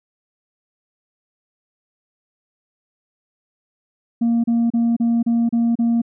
sine tone bursts, 233.2 Hz, A#3, 1 cent sharp, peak -12 dBFS, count 7, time 4.21-6.018 s, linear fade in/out 10 ms, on 230 ms, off 33 ms, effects tanh soft clip ceiling -13 dBFS

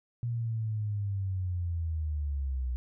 sine linear sweep, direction down, 120 to 60.8 Hz, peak -29 dBFS, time 0.23-2.76 s, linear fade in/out 0 ms, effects none

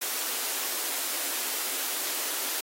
white high-pass noise, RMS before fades -31 dBFS, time 0.01-2.61 s, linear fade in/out 10 ms, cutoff 260 Hz, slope 48 dB/octave, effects AAC 48 kbps

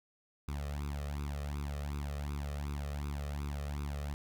sawtooth tone with flanger, 72 Hz, D2, 34 cents flat, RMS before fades -38 dBFS, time 0.48-4.14 s, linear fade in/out 0 ms, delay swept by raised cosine 0.8 to 1.64 ms, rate 2.7 Hz, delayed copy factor +0.95, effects none

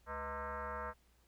sine tone with frequency modulation, 211.2 Hz, G#3, 29 cents sharp, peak -39 dBFS, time 0.06-0.94 s, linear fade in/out 50 ms, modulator 280 Hz, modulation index 5.1, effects added 60 Hz sine -69 dBFS peak until 1.27 s + pink hiss -73 dBFS RMS until 1.27 s

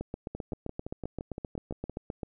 two click trains, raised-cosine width 2 ms, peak -21 / -23 dBFS, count 18 / 10, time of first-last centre 0.01-2.232 / 0.35-1.896 s, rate 7.65 / 5.82 Hz, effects none

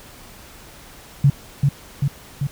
sine tone with echo, 140.1 Hz, C#3, 19 cents sharp, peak -9 dBFS, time 1.24-1.3 s, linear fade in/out 5 ms, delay 390 ms, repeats 3, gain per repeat -3 dB, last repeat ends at 2.47 s, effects pink hiss -43 dBFS RMS until 2.51 s

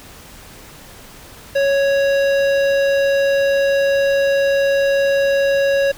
sine tone with hard clipping, 554.4 Hz, C#5, in tune, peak -15 dBFS, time 1.55-5.92 s, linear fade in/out 10 ms, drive 14 dB, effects pink hiss -40 dBFS RMS until 5.97 s

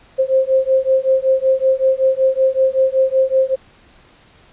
sine beating tone pair, 525 / 530.3 Hz, C5 / C5, +6 / +23 cents, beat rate 5.3 Hz, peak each -15 dBFS, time 0.18-3.56 s, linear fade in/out 20 ms, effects pink hiss -49 dBFS RMS until 4.52 s + resampled to 8000 Hz

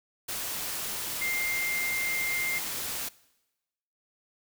sine tone in noise, 2100 Hz, C7, 6 cents sharp, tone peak -28 dBFS, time 1.21-2.59 s, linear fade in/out 10 ms, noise white, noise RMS -34 dBFS, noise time 0.28-3.09 s, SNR +3 dB, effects noise-tail reverb RT60 1.0 s tail -21 dB re dry

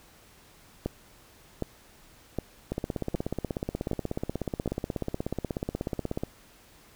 two click trains, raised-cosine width 2 ms, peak -15 / -16 dBFS, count 6 / 59, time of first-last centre 0.86-4.677 / 2.72-6.235 s, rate 1.31 / 16.5 Hz, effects pink hiss -56 dBFS RMS until 6.95 s

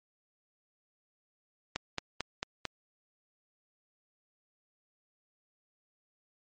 click train, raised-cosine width 0.2 ms, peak -14 dBFS, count 5, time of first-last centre 1.76-2.653 s, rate 4.48 Hz, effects low-pass 7000 Hz 12 dB/octave + MP3 48 kbps

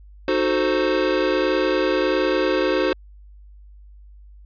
square chord, D# diminished seventh, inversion none, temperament equal with one note detuned, 308.6 / 370 / 440 / 523.3 Hz, D#4 / F#4 / A4 / C5, -14 / 0 / 0 / 0 cents, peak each -25 / -23 / -27 / -23 dBFS, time 0.28-2.93 s, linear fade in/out 2 ms, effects added 50 Hz sine -42 dBFS peak until 4.45 s + resampled to 11025 Hz

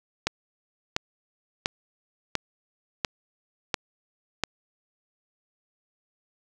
click train, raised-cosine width 0.2 ms, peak -6 dBFS, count 7, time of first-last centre 0.27-4.437 s, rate 1.44 Hz, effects none

